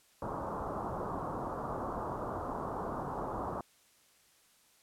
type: low-pass noise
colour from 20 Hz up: white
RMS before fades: -38 dBFS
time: 0.22-3.61 s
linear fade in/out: 2 ms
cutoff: 1200 Hz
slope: 48 dB/octave
effects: white hiss -66 dBFS RMS until 4.82 s + low-pass 12000 Hz 12 dB/octave